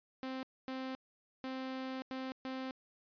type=tone bursts at uneven times; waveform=sawtooth; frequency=261.6 Hz; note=C4; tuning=in tune; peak=-35 dBFS; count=5; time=0.23-0.43 / 0.68-0.95 / 1.44-2.02 / 2.11-2.32 / 2.45-2.71 s; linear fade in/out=0 ms; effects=resampled to 11025 Hz